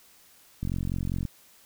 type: click train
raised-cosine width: 5 ms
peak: -18 dBFS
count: 29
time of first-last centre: 0.63-1.252 s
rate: 45 Hz
effects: white hiss -57 dBFS RMS until 1.65 s